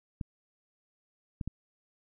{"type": "clicks", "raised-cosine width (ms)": 5, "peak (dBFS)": -22, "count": 3, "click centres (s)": [0.212, 1.412, 1.476], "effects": []}